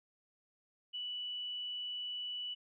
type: tone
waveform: sine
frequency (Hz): 2960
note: F#7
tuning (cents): 0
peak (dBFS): -38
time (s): 0.93-2.55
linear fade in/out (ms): 20
effects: none